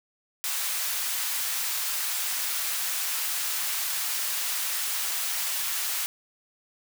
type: high-pass noise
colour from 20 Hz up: white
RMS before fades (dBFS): -29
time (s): 0.44-6.06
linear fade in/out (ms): 0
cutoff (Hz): 1000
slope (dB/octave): 12
effects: none